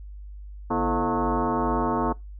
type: tone with frequency modulation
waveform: sine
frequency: 329.6 Hz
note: E4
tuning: in tune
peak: -21 dBFS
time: 0.7-2.13 s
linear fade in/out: 10 ms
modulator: 191 Hz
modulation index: 4.3
effects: noise-tail reverb RT60 0.2 s tail -22 dB re dry + added 50 Hz sine -37 dBFS peak until 2.39 s